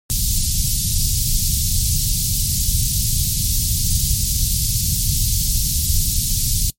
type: band-stop noise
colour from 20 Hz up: pink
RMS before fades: -18 dBFS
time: 0.1-6.7 s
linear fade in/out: 0 ms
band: 150 to 4500 Hz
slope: 24 dB/octave
effects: noise-tail reverb RT60 0.1 s tail -23 dB re dry + MP3 64 kbps